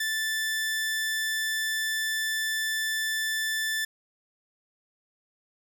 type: tone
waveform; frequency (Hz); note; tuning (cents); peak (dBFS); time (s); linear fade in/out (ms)
sawtooth; 1760; A6; 0; -23; 0-3.85; 5
effects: none